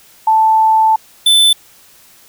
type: tone pair in turn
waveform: sine / square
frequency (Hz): 880 / 3520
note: A5 / A7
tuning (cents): 0 / 0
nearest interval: 2 octaves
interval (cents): 2400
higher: second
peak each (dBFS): -7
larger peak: neither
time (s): 0.27-0.96 / 1.26-1.53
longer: first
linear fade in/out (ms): 5
effects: white hiss -45 dBFS RMS until 2.28 s